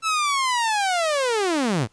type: linear sweep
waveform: sawtooth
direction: down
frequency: 1329 to 94 Hz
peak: -16 dBFS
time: 0.02-1.88 s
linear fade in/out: 50 ms
effects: pink hiss -61 dBFS RMS until 1.92 s + resampled to 22050 Hz